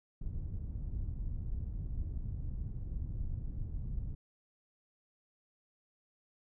pink low-pass noise, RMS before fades -38 dBFS, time 0.21-4.15 s, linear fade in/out 5 ms, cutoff 100 Hz, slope 12 dB/octave, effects none

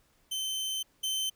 sawtooth tone pair in turn, 3083 / 3083 Hz, G7 / G7, -29 / -29 cents, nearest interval unison, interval 0 cents, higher neither, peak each -28 / -26 dBFS, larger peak second, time 0.31-0.83 / 1.03-1.3 s, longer first, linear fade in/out 10 ms, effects pink hiss -68 dBFS RMS until 1.35 s

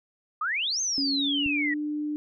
sine exponential two-way sweep, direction up then down, 1174 to 6460 to 1884 Hz, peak -25 dBFS, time 0.41-1.74 s, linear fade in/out 5 ms, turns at 0.81 s
sine tone with pitch glide, 277.2 to 298.8 Hz, C#4 to D4, 0 to +30 cents, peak -27 dBFS, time 0.98-2.16 s, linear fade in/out 0 ms, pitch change +130 cents, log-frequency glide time 1.13-1.79 s
click, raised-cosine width 5 ms, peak -28 dBFS, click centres 1.462 s
effects none

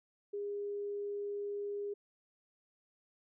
sine tone, 407.4 Hz, G#4, 33 cents flat, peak -36 dBFS, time 0.33-1.94 s, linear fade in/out 10 ms, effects none

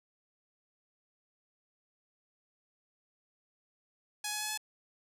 5% pulse tone with pitch steps, 838 / 844.3 / 850.7 / 857.1 Hz, G#5 / G#5 / G#5 / A5, +15 / +28 / +41 / -46 cents, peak -22 dBFS, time 4.24-4.576 s, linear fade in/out 5 ms, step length 84 ms, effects none

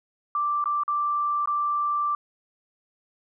sine tone with dropouts, 1174.7 Hz, D6, in tune, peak -22 dBFS, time 0.35-2.15 s, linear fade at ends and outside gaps 2 ms, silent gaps 0.641-0.657 / 0.835-0.879 / 1.458-1.474 s, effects none

